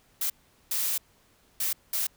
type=noise bursts at uneven times; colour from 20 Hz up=blue; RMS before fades=-28 dBFS; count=4; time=0.21-0.3 / 0.71-0.98 / 1.6-1.73 / 1.93-2.07 s; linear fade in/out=5 ms; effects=pink hiss -63 dBFS RMS until 2.16 s